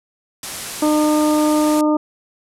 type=low-pass noise; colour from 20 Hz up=white; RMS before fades=-30 dBFS; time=0.43-1.81 s; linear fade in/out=2 ms; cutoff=12000 Hz; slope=48 dB/octave
type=harmonic tone; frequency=303.3 Hz; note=D#4; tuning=44 cents flat; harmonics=1 / 2 / 3 / 4; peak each=-14 / -20 / -24 / -26 dBFS; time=0.82-1.97 s; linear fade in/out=5 ms
effects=none